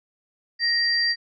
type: tone pair together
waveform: sine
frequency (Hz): 1874 / 4722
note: A#6 / D8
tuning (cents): +9 / +9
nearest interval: octave + major third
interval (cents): 1600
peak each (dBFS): -23 / -21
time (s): 0.59-1.16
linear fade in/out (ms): 50
effects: none